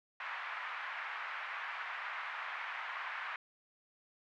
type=band-pass noise; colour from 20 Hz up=white; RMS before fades=-42 dBFS; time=0.2-3.36 s; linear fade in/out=2 ms; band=900 to 2100 Hz; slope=24 dB/octave; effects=none